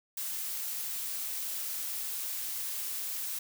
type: noise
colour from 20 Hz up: blue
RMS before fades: -36 dBFS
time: 0.17-3.39 s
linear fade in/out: 5 ms
effects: none